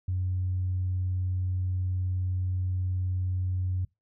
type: tone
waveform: sine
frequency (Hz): 91.9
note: F#2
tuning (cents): -11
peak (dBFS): -25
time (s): 0.08-3.85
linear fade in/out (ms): 5
effects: noise-tail reverb RT60 0.2 s tail -24 dB re dry + tanh soft clip ceiling -21 dBFS